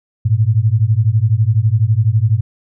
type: beating tone pair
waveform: sine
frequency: 103.83 / 115.83 Hz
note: G#2 / A#2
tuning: 0 / -11 cents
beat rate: 12 Hz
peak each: -13 dBFS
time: 0.25-2.41 s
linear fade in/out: 10 ms
effects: none